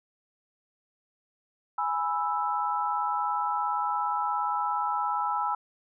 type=chord; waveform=sine; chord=E major; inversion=first; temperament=equal; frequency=830.6 / 987.8 / 1318.5 Hz; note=G#5 / B5 / E6; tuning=0 / 0 / 0 cents; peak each=-30 dBFS; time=1.78-5.55 s; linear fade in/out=5 ms; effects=none

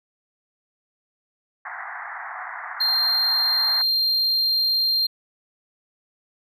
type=band-pass noise; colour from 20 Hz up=white; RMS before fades=-34 dBFS; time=1.65-3.82 s; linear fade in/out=5 ms; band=690 to 2000 Hz; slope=96 dB/octave
type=tone; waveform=triangle; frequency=4186 Hz; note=C8; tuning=in tune; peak=-17 dBFS; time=2.8-5.07 s; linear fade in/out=10 ms
effects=none

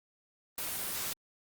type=noise; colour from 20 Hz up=white; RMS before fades=-36 dBFS; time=0.58-1.13 s; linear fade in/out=0 ms; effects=Opus 32 kbps

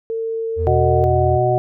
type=tone; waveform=sine; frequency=451.4 Hz; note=A4; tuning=44 cents sharp; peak=-20 dBFS; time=0.1-1.04 s; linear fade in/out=0 ms
type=tone with pitch glide; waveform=triangle; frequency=82.41 to 84.29 Hz; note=E2 to E2; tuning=0 to +39 cents; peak=-17 dBFS; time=0.56-1.4 s; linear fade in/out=50 ms; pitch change=+39 cents; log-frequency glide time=0.9-1.17 s
type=harmonic tone; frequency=123.47 Hz; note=B2; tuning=in tune; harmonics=1 / 3 / 5 / 6; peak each=-19 / -19 / -19 / -19 dBFS; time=0.67-1.58 s; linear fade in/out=0 ms
effects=none

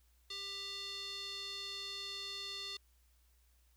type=tone with band-pass filter; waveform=square; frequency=396.1 Hz; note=G4; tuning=18 cents sharp; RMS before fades=-44 dBFS; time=0.3-2.77 s; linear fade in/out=5 ms; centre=4000 Hz; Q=5.3; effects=added 60 Hz sine -67 dBFS peak until 3.76 s + white hiss -75 dBFS RMS until 3.76 s

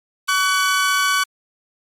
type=tone pair together; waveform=sawtooth; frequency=1134 / 1500.2 Hz; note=C#6 / F#6; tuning=+39 / +23 cents; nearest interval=perfect fourth; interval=484 cents; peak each=-15 dBFS; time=0.28-1.24 s; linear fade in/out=10 ms; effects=low-pass 12000 Hz 12 dB/octave + Opus 32 kbps

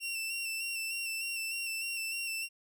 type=tone with vibrato; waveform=sawtooth; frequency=2706 Hz; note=E7; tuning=45 cents sharp; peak=-31 dBFS; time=0-2.49 s; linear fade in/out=50 ms; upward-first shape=square; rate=3.3 Hz; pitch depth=26 cents each way; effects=none

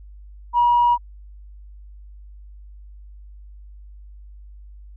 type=tone; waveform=sine; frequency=960 Hz; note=B5; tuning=49 cents flat; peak=-12 dBFS; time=0.53-0.98 s; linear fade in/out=50 ms; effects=tanh soft clip ceiling -9 dBFS + added 50 Hz sine -39 dBFS peak until 4.96 s

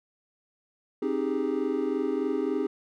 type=chord; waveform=triangle; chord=Ab major seventh; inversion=first; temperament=equal with one note detuned; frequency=267 / 311.1 / 392 / 415.3 Hz; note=C4 / Eb4 / G4 / Ab4; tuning=+35 / 0 / 0 / 0 cents; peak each=-29 dBFS; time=1.02-2.67 s; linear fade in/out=5 ms; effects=none

